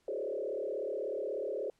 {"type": "tone with frequency modulation", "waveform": "sine", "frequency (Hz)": 477.4, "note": "A#4", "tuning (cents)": 41, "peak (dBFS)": -33, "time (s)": [0.08, 1.7], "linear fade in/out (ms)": 2, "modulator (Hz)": 36.4, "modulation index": 2.8, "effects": ["pink hiss -73 dBFS RMS until 1.79 s", "low-pass 10000 Hz 12 dB/octave"]}